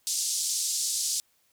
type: band-pass noise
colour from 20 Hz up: white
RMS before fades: -29 dBFS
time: 0.07-1.2 s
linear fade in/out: 0 ms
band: 4500 to 8900 Hz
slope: 24 dB/octave
effects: white hiss -68 dBFS RMS until 1.52 s